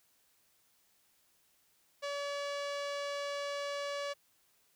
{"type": "tone with low-pass filter", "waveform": "sawtooth", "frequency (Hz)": 570, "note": "C#5", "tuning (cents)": 48, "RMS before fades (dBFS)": -38, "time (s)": [2.02, 4.14], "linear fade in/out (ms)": 20, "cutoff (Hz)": 5300, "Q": 1.1, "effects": ["white hiss -71 dBFS RMS until 4.75 s"]}